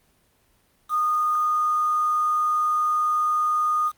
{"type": "tone with quantisation", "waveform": "sine", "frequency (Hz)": 1229, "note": "D#6", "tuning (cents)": -22, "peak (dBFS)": -19, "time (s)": [0.89, 3.92], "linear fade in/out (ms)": 50, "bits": 7, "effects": ["pink hiss -63 dBFS RMS until 3.97 s", "Opus 24 kbps"]}